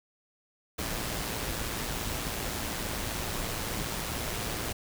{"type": "noise with amplitude modulation", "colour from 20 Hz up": "pink", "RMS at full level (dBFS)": -32, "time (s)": [0.78, 4.73], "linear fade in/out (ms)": 10, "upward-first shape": "sine", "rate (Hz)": 113, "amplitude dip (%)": 40, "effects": []}